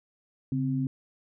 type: tone pair together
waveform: sine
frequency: 138.58 / 261.6 Hz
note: C#3 / C4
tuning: 0 / 0 cents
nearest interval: major seventh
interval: 1100 cents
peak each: -28 dBFS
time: 0.52-0.87 s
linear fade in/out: 2 ms
effects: none